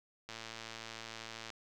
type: click train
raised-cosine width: 0.2 ms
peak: -27 dBFS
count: 138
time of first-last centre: 0.29-1.502 s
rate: 113 Hz
effects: none